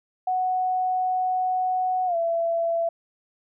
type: tone with pitch glide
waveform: sine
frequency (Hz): 740 to 670.8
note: F#5 to E5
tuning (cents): 0 to +30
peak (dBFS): -21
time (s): 0.27-2.89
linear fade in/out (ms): 5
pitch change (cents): -170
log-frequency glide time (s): 2.06-2.16
effects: none